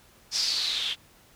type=noise with low-pass filter sweep; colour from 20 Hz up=blue; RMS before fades=-28 dBFS; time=0.31-0.96 s; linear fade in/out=50 ms; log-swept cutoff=5300 to 3200 Hz; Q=6.5; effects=pink hiss -57 dBFS RMS until 1.35 s